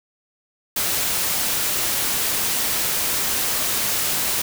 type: noise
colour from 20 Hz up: white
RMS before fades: -22 dBFS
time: 0.76-4.42 s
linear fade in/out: 5 ms
effects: none